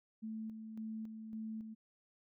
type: tone with tremolo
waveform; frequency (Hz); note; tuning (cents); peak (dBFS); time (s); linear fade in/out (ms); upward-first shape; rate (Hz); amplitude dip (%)
sine; 220; A3; 0; -40; 0.22-1.75; 20; square; 1.8; 45
effects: none